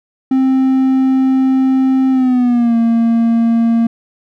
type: tone with pitch glide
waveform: triangle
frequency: 263.2 to 230.5 Hz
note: C4 to A#3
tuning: +10 to -19 cents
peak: -7 dBFS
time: 0.31-3.87 s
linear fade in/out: 5 ms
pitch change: -229 cents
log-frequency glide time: 2.11-2.76 s
effects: none